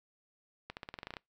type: accelerating click train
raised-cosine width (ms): 0.3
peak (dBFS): -25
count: 11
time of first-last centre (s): 0.7-1.168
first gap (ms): 69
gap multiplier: 0.91
effects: noise-tail reverb RT60 0.2 s tail -25 dB re dry